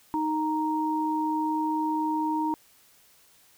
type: tone pair together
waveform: sine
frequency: 311.1 / 932.2 Hz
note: D#4 / A#5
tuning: 0 / 0 cents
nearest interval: octave + perfect fifth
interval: 1900 cents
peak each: -27 dBFS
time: 0.14-2.54 s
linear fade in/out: 0 ms
effects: white hiss -59 dBFS RMS until 3.57 s